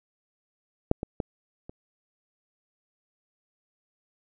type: clicks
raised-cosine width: 2 ms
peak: -6 / -17 / -14 / -27 dBFS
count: 4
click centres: 0.914 / 1.031 / 1.202 / 1.695 s
effects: none